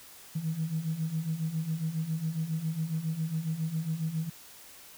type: beating tone pair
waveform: sine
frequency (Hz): 155.56 / 162.86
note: D#3 / E3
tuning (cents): 0 / -21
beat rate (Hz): 7.3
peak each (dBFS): -34 / -30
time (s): 0.35-4.3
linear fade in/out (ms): 10
effects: tanh soft clip ceiling -22 dBFS + white hiss -51 dBFS RMS until 4.97 s